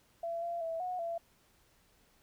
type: tone with pitch steps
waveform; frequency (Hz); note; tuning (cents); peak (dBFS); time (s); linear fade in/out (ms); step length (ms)
sine; 674 / 685 / 657 / 729 / 675; E5 / F5 / E5 / F#5 / E5; +38 / -34 / -6 / -26 / +41; -34; 0.23-1.18; 5; 190
effects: pink hiss -68 dBFS RMS until 2.22 s